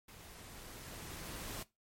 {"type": "noise with level ramp", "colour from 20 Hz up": "pink", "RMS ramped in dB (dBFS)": [-55, -43], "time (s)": [0.08, 1.63], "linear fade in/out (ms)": 5, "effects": ["noise-tail reverb RT60 0.2 s tail -18 dB re dry", "MP3 64 kbps"]}